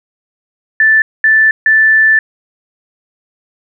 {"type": "tone bursts at uneven times", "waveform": "sine", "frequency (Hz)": 1760, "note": "A6", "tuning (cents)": 0, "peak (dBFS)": -5, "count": 3, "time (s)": [[0.8, 1.02], [1.24, 1.51], [1.66, 2.19]], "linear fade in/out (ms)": 2, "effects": []}